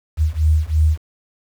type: beating tone pair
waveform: sine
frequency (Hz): 76.4 / 79.4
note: D#2 / D#2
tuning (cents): -31 / +36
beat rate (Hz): 3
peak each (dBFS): -16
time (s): 0.17-0.98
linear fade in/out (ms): 50
effects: 7-bit